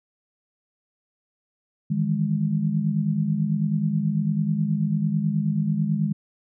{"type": "tone cluster", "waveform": "sine", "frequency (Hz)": [155.2, 164.4, 205.7], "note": ["D#3", "E3", "G#3"], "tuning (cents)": [-4, -4, -16], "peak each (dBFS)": [-24, -27, -24], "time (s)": [1.9, 6.13], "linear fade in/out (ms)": 10, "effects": []}